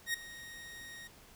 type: tone with ADSR envelope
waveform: sawtooth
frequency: 1869 Hz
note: A#6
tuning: 4 cents sharp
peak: -26 dBFS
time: 0.06-1.08 s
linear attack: 79 ms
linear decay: 7 ms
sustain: -17 dB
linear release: 14 ms
effects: pink hiss -58 dBFS RMS until 1.35 s